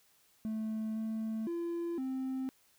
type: tone with pitch steps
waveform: triangle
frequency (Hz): 218.8 / 220.9 / 340.6 / 262.3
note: A3 / A3 / F4 / C4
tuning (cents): -9 / +7 / -43 / +4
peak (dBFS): -31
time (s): 0.45-2.49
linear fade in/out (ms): 0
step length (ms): 510
effects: tanh soft clip ceiling -27 dBFS + white hiss -68 dBFS RMS until 2.78 s